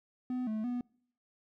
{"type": "tone with pitch steps", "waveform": "triangle", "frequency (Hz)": [251.7, 216.9, 245.2], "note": ["B3", "A3", "B3"], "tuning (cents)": [33, -25, -12], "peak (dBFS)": -30, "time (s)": [0.3, 0.81], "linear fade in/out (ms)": 2, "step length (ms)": 170, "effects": ["noise-tail reverb RT60 0.6 s tail -25 dB re dry"]}